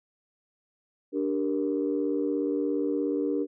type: tone cluster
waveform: sine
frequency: 292.9 / 391.4 / 468.4 Hz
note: D4 / G4 / A#4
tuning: -5 / -3 / +8 cents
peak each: -27 / -30 / -30 dBFS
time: 1.12-3.47 s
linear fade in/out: 50 ms
effects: tanh soft clip ceiling -16 dBFS